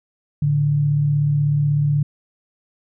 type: tone pair together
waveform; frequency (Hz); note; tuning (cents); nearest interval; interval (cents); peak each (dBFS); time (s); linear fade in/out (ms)
sine; 110 / 146.29; A2 / D3; 0 / -6; perfect fourth; 494; -26 / -15; 0.42-2.03; 5
effects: none